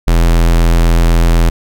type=tone; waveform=square; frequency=42 Hz; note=E1; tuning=33 cents sharp; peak=-7 dBFS; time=0.07-1.5 s; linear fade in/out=10 ms; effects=none